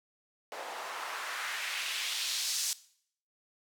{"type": "noise with band-pass filter sweep", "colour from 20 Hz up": "white", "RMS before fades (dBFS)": -36, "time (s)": [0.52, 2.73], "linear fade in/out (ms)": 0, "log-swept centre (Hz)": [610, 6200], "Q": 1.4, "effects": ["noise-tail reverb RT60 0.6 s tail -18 dB re dry", "high-pass 400 Hz 12 dB/octave"]}